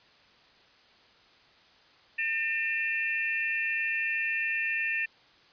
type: tone cluster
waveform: sine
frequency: 1807 / 2403 / 2680 Hz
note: A6 / D7 / E7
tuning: +46 / +39 / +28 cents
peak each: -30 / -33 / -32 dBFS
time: 2.18-5.06 s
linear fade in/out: 10 ms
effects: white hiss -59 dBFS RMS until 5.52 s + resampled to 11025 Hz